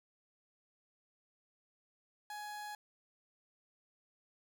30% pulse tone, 837 Hz, G#5, 13 cents sharp, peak -40 dBFS, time 2.3-2.75 s, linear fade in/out 2 ms, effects none

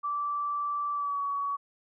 sine tone with pitch glide, 1164 to 1128.9 Hz, D6 to C#6, -16 to +31 cents, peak -28 dBFS, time 0.03-1.57 s, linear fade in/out 20 ms, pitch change -53 cents, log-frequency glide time 0.93-1.21 s, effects none

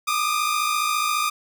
sawtooth tone pair together, 1193 / 1247.6 Hz, D6 / D#6, +27 / +4 cents, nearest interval minor second, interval 77 cents, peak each -19 / -21 dBFS, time 0.07-1.3 s, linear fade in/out 10 ms, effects none

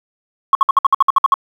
sine tone bursts, 1095 Hz, C#6, 22 cents flat, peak -5 dBFS, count 11, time 0.53-1.341 s, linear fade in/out 2 ms, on 21 ms, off 58 ms, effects tanh soft clip ceiling -3 dBFS + 7-bit

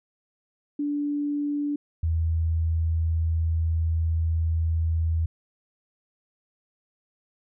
sine tone pair in turn, 290.7 / 81.57 Hz, D4 / E2, -18 / -18 cents, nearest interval octave + minor seventh, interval 2200 cents, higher first, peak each -24 / -21 dBFS, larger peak second, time 0.79-1.76 / 2.03-5.26 s, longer second, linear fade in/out 5 ms, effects none

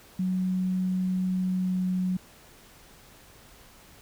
sine tone with pitch glide, 185 to 183.83 Hz, F#3 to F#3, 0 to -11 cents, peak -24 dBFS, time 0.19-2.17 s, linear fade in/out 5 ms, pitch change -11 cents, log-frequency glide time 1.37-1.91 s, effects pink hiss -53 dBFS RMS until 4.01 s

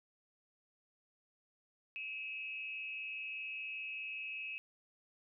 sine tone with amplitude modulation, 2577 Hz, E7, 40 cents flat, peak -37 dBFS, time 1.96-4.58 s, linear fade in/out 0 ms, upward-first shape sine, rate 225 Hz, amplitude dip 70%, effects none

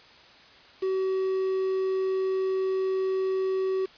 triangle tone with quantisation, 379.5 Hz, F#4, 44 cents sharp, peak -22 dBFS, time 0.82-3.86 s, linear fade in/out 10 ms, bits 7, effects white hiss -52 dBFS RMS until 3.97 s + resampled to 11025 Hz

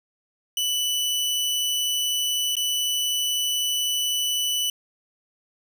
sawtooth tone with dropouts, 2976 Hz, F#7, 9 cents sharp, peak -19 dBFS, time 0.57-4.7 s, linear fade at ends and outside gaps 2 ms, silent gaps 2.554-2.567 s, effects none

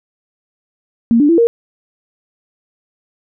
sine tone with pitch steps, 231.9 / 292.2 / 335.3 / 466.2 Hz, A#3 / D4 / E4 / A#4, -9 / -9 / +30 / 0 cents, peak -7 dBFS, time 1.11-1.47 s, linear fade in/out 0 ms, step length 90 ms, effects none

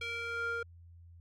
square tone with band-pass filter sweep, 466.2 Hz, A#4, in tune, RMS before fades -37 dBFS, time 0.01-0.63 s, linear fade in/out 5 ms, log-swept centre 2700 to 1100 Hz, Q 2.9, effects added 85 Hz sine -52 dBFS peak until 1.2 s

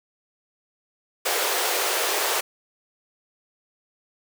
pink high-pass noise, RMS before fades -24 dBFS, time 1.25-2.41 s, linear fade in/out 10 ms, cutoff 380 Hz, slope 48 dB/octave, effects none

